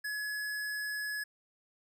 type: tone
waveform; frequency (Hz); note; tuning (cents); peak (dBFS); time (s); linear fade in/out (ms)
square; 1695; G#6; +35; -35; 0.04-1.24; 10
effects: none